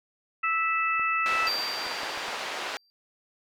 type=harmonic tone; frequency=657 Hz; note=E5; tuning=6 cents flat; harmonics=2 / 3 / 4; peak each=-26 / -31 / -28 dBFS; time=0.43-1.49 s; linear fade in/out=10 ms
type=clicks; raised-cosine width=1 ms; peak=-30 dBFS; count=9; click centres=0.996 / 1.323 / 1.354 / 1.428 / 1.479 / 1.866 / 2.033 / 2.175 / 2.284 s
type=band-pass noise; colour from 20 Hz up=pink; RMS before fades=-34 dBFS; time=1.26-2.77 s; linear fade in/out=0 ms; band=660 to 4000 Hz; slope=12 dB/octave
type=tone with exponential decay; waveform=triangle; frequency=4701 Hz; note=D8; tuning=1 cent sharp; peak=-24 dBFS; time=1.47-2.9 s; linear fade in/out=0 ms; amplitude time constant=310 ms
effects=none